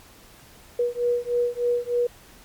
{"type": "beating tone pair", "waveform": "sine", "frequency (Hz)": [481.3, 484.6], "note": ["B4", "B4"], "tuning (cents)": [-45, -33], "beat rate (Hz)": 3.3, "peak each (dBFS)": -24, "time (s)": [0.79, 2.07], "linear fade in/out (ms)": 5, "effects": ["pink hiss -50 dBFS RMS until 2.44 s", "MP3 96 kbps"]}